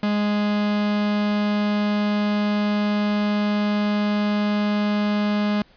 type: tone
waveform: 45% pulse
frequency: 207.7 Hz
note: G#3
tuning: in tune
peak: -19 dBFS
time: 0.03-5.62 s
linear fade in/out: 2 ms
effects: pink hiss -55 dBFS RMS until 5.76 s + resampled to 11025 Hz